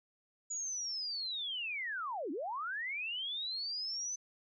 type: linear two-way sweep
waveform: sine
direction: down then up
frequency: 6920 to 256 to 6140 Hz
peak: -36 dBFS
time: 0.5-4.16 s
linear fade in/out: 10 ms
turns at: 2.31 s
effects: none